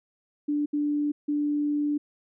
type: tone bursts at uneven times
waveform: sine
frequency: 293.7 Hz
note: D4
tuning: in tune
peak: -23 dBFS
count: 3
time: 0.48-0.66 / 0.73-1.12 / 1.28-1.98 s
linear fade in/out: 10 ms
effects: none